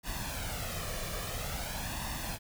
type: noise with flanger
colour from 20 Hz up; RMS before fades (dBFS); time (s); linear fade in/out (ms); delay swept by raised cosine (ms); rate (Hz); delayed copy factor
pink; -37; 0.03-2.39; 50; 1.1 to 1.72; 0.49; +0.65
effects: none